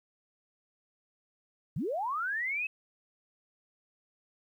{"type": "linear sweep", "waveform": "sine", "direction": "up", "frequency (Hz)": [110, 2616], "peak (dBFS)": -30, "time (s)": [1.76, 2.67], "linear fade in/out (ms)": 5, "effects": ["11-bit"]}